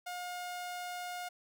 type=tone; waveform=sawtooth; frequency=715 Hz; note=F5; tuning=41 cents sharp; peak=-35 dBFS; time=0.06-1.29 s; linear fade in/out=10 ms; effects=none